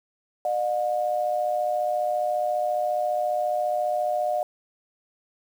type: tone pair together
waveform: sine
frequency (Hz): 605.4 / 720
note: D#5 / F#5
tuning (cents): -48 / -47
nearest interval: minor third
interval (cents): 301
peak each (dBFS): -25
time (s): 0.45-4.43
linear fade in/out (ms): 2
effects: 8-bit